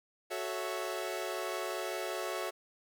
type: chord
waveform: sawtooth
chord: F# minor seventh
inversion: none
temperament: equal with one note detuned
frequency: 370 / 435.4 / 554.4 / 659.3 Hz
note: F#4 / A4 / C#5 / E5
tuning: 0 / -18 / 0 / 0 cents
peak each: -36 / -38 / -37 / -36 dBFS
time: 0.3-2.51 s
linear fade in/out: 20 ms
effects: none